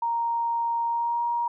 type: tone with pitch glide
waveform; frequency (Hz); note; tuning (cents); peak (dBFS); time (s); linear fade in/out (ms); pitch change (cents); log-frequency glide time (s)
sine; 932.3 to 945.3; A#5 to A#5; 0 to +24; -23; 0.02-1.48; 5; +24; 0.87-1.24
effects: none